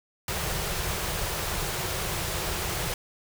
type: band-stop noise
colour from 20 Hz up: pink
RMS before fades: -30 dBFS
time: 0.28-2.94 s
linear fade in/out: 2 ms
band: 200 to 320 Hz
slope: 96 dB/octave
effects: none